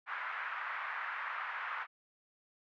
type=band-pass noise; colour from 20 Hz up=pink; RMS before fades=-40 dBFS; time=0.06-1.87 s; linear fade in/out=50 ms; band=1100 to 1900 Hz; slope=24 dB/octave; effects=none